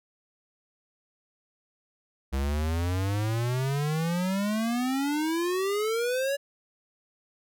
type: exponential sweep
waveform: square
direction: up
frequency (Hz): 65.8 to 570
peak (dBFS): -26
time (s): 2.32-6.37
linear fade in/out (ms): 20
effects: none